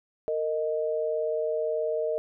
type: tone pair together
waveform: sine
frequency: 459.2 / 622.3 Hz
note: A#4 / D#5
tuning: -26 / 0 cents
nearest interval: perfect fourth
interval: 526 cents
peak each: -28 dBFS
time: 0.28-2.18 s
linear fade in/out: 0 ms
effects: none